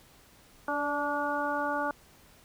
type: harmonic tone with a mistuned harmonic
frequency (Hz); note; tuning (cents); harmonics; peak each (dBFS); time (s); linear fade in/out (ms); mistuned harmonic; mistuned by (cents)
289.2; D4; -27; 1 / 2 / 3 / 4 / 5; -36 / -34 / -33 / -35 / -34; 0.68-1.91; 2; 2; +20
effects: pink hiss -58 dBFS RMS until 2.44 s